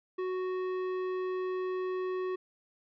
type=tone with tanh clipping; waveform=sine; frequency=370 Hz; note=F#4; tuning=in tune; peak=-33 dBFS; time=0.18-2.36 s; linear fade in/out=10 ms; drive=13 dB; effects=none